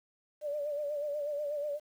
sine tone with vibrato, 586 Hz, D5, 4 cents flat, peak -32 dBFS, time 0.41-1.8 s, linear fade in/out 50 ms, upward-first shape sine, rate 8.2 Hz, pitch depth 54 cents each way, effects 10-bit

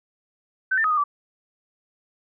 sine tone with pitch steps, 1531 / 1789 / 1260 / 1228 / 1158 Hz, G6 / A6 / D#6 / D#6 / D6, -41 / +28 / +21 / -23 / -25 cents, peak -18 dBFS, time 0.71-1.04 s, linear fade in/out 10 ms, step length 66 ms, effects none

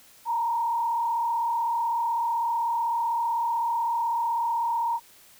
sine tone with frequency modulation, 932.3 Hz, A#5, in tune, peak -23 dBFS, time 0.25-5 s, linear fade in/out 50 ms, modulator 35.9 Hz, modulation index 0.77, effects white hiss -54 dBFS RMS until 5.39 s

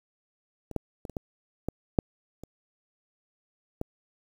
clicks, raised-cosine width 2 ms, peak -27 / -14 / -24 / -27 / -18 / -16 / -7 / -28 / -17 dBFS, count 9, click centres 0.713 / 0.763 / 1.052 / 1.097 / 1.168 / 1.686 / 1.988 / 2.436 / 3.814 s, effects 8-bit

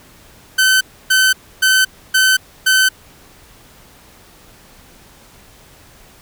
sawtooth tone bursts, 1528 Hz, G6, 45 cents flat, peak -6 dBFS, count 5, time 0.58-2.89 s, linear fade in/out 10 ms, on 230 ms, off 290 ms, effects pink hiss -45 dBFS RMS until 6.21 s

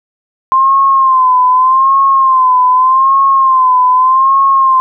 sine tone with vibrato, 1046.5 Hz, C6, in tune, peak -5 dBFS, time 0.52-4.8 s, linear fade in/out 0 ms, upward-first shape sine, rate 0.83 Hz, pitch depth 70 cents each way, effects none

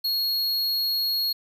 square tone, 4309 Hz, C#8, 50 cents flat, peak -23 dBFS, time 0.04-1.33 s, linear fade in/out 10 ms, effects 10-bit

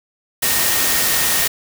sine tone in noise, 1851 Hz, A#6, 13 cents flat, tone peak -27 dBFS, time 0.42-1.48 s, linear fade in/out 10 ms, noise white, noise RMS -17 dBFS, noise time 0.42-1.48 s, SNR -13 dB, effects none

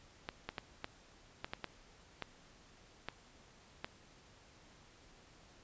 clicks, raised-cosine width 0.3 ms, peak -23 dBFS, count 10, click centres 0.289 / 0.49 / 0.582 / 0.844 / 1.445 / 1.535 / 1.643 / 2.223 / 3.086 / 3.845 s, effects pink hiss -62 dBFS RMS until 5.63 s + resampled to 16000 Hz

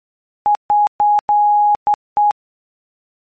sine tone bursts at uneven times, 830.6 Hz, G#5, in tune, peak -9 dBFS, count 6, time 0.46-0.55 / 0.7-0.87 / 1-1.19 / 1.29-1.75 / 1.87-1.94 / 2.17-2.31 s, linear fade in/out 0 ms, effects MP3 32 kbps

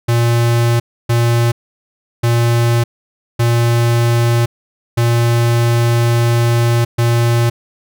square tone bursts at uneven times, 117.9 Hz, A#2, 20 cents sharp, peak -11 dBFS, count 6, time 0.08-0.8 / 1.09-1.52 / 2.23-2.84 / 3.39-4.46 / 4.97-6.85 / 6.98-7.5 s, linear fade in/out 10 ms, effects none

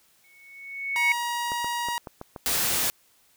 sine tone with exponential growth, 2215 Hz, C#7, 2 cents flat, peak -17 dBFS, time 0.24-1.12 s, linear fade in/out 1 ms, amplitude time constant 190 ms
sawtooth tone, 952 Hz, A#5, 36 cents sharp, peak -23 dBFS, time 0.96-1.98 s, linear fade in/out 0 ms
clicks, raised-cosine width 1 ms, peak -22 dBFS, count 6, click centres 1.519 / 1.645 / 1.886 / 2.072 / 2.214 / 2.362 s
white noise, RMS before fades -25 dBFS, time 2.46-2.9 s, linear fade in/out 0 ms
effects white hiss -62 dBFS RMS until 3.36 s

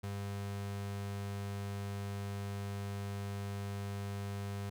35% pulse tone, 100 Hz, G2, 35 cents sharp, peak -36 dBFS, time 0.03-4.7 s, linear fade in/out 10 ms, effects none

